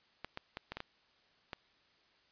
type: clicks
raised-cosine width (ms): 0.3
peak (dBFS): -24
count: 7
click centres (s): 0.246 / 0.374 / 0.571 / 0.72 / 0.77 / 0.804 / 1.532
effects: white hiss -69 dBFS RMS until 2.31 s + resampled to 11025 Hz